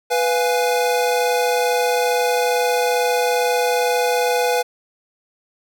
square chord, F diminished, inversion second, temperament equal, 493.9 / 698.5 / 830.6 Hz, Cb5 / F5 / Ab5, 0 / 0 / 0 cents, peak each -19 / -24 / -23 dBFS, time 0.1-4.63 s, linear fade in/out 20 ms, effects none

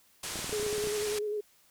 white low-pass noise, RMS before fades -38 dBFS, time 0.23-1.19 s, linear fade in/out 5 ms, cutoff 9900 Hz, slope 24 dB/octave
clicks, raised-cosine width 2 ms, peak -27 dBFS, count 12, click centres 0.357 / 0.391 / 0.444 / 0.494 / 0.528 / 0.598 / 0.629 / 0.665 / 0.729 / 0.781 / 0.84 / 0.872 s
sine tone with vibrato, 420 Hz, G#4, 19 cents sharp, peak -30 dBFS, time 0.52-1.41 s, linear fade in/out 10 ms, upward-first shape square, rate 10 Hz, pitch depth 24 cents each way
effects white hiss -64 dBFS RMS until 1.7 s

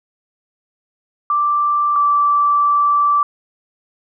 sine tone pair in turn, 1174.7 / 1163.9 Hz, D6 / D6, 0 / -16 cents, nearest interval unison, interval 16 cents, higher first, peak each -13 / -11 dBFS, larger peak second, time 1.3-1.96 / 1.96-3.23 s, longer second, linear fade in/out 2 ms, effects none

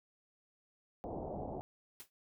white low-pass noise, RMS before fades -42 dBFS, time 1.04-1.61 s, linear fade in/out 0 ms, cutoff 800 Hz, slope 48 dB/octave
white noise with exponential decay, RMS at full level -45 dBFS, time 2-2.1 s, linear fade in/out 0 ms, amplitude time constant 20 ms
effects none

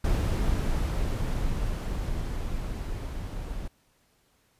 brown noise with level ramp, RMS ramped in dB -24 to -35 dBFS, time 0.04-3.68 s, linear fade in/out 5 ms, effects pink hiss -67 dBFS RMS until 4.59 s + resampled to 32000 Hz

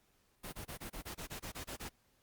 pink noise bursts, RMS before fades -44 dBFS, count 12, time 0.43-1.894 s, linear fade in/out 20 ms, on 100 ms, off 24 ms, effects pink hiss -73 dBFS RMS until 2.22 s + Opus 48 kbps

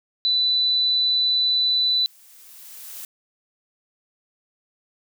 sine tone, 3985 Hz, B7, 15 cents sharp, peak -17 dBFS, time 0.25-2.06 s, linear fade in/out 0 ms
blue noise with exponential growth, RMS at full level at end -35 dBFS, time 0.93-3.05 s, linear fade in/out 1 ms, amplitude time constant 460 ms
effects none

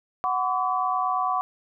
sine tone cluster, 741 / 1014 / 1143 Hz, F#5 / B5 / D6, +2 / +45 / -47 cents, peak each -26 / -29 / -25 dBFS, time 0.24-1.41 s, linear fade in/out 0 ms, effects none

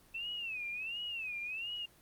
sine tone with vibrato, 2637 Hz, E7, in tune, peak -37 dBFS, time 0.14-1.86 s, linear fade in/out 10 ms, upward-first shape sine, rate 1.4 Hz, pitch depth 170 cents each way, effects pink hiss -63 dBFS RMS until 2.01 s + Opus 24 kbps

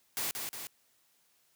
white noise with echo, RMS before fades -34 dBFS, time 0.17-0.31 s, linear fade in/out 0 ms, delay 180 ms, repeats 2, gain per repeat -4 dB, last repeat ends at 0.67 s, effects white hiss -70 dBFS RMS until 1.55 s + high-pass 80 Hz 12 dB/octave

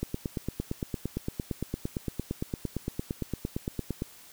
click train, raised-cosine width 3 ms, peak -17 dBFS, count 36, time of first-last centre 0.03-4.021 s, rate 8.77 Hz, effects white hiss -52 dBFS RMS until 4.32 s

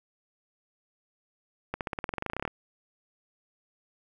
accelerating click train, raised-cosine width 0.5 ms, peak -16 dBFS, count 18, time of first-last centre 1.74-2.477 s, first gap 68 ms, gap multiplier 0.94, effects 9-bit

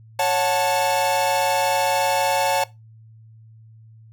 45% pulse chord, F# minor, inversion second, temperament equal with one note detuned, 554.4 / 731.1 / 880 Hz, C#5 / F#5 / A5, 0 / -21 / 0 cents, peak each -23 / -24 / -21 dBFS, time 0.19-2.64 s, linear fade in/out 5 ms, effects noise-tail reverb RT60 0.2 s tail -19 dB re dry + added 111 Hz sine -44 dBFS peak until 4.12 s

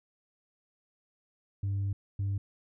sine tone bursts at uneven times, 98.9 Hz, G2, 16 cents sharp, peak -26 dBFS, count 2, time 1.63-1.93 / 2.19-2.38 s, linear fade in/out 5 ms, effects tanh soft clip ceiling -27 dBFS

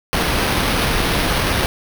pink noise with sample-and-hold, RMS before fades -18 dBFS, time 0.13-1.66 s, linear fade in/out 0 ms, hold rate 7350 Hz, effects none

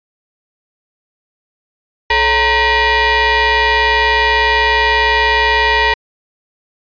sawtooth ring-modulated tone, 493.9 Hz, B4, in tune, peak -3 dBFS, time 2.1-5.94 s, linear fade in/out 5 ms, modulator 1420 Hz, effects resampled to 11025 Hz

